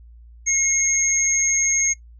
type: tone pair together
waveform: sine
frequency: 2161 / 6487 Hz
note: C#7 / G#8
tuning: -45 / -42 cents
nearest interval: octave + perfect fifth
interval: 1903 cents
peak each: -24 / -18 dBFS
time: 0.46-1.94 s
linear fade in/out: 20 ms
effects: noise-tail reverb RT60 0.1 s tail -17 dB re dry + added 58 Hz sine -42 dBFS peak until 2.19 s